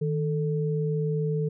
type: tone pair together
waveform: sine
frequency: 155.82 / 440 Hz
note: D#3 / A4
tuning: +3 / 0 cents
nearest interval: octave + tritone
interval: 1797 cents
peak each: -25 / -29 dBFS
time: 0.01-1.49 s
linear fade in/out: 10 ms
effects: none